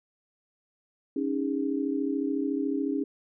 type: chord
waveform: sine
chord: C# suspended second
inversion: none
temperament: equal with one note detuned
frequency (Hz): 277.2 / 311.1 / 408.2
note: C#4 / D#4 / G#4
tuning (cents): 0 / 0 / -30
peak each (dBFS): -28 / -31 / -33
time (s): 1.16-3.04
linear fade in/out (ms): 5
effects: none